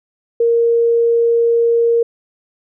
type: tone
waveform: sine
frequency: 466.1 Hz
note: A#4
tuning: in tune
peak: -10 dBFS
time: 0.4-2.03 s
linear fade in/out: 5 ms
effects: none